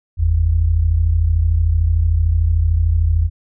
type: tone pair together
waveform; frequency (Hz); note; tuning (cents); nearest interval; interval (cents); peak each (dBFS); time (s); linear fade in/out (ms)
sine; 48.94 / 82.3; G1 / E2; -2 / -2; major sixth; 900; -17 / -13; 0.17-3.3; 50
effects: none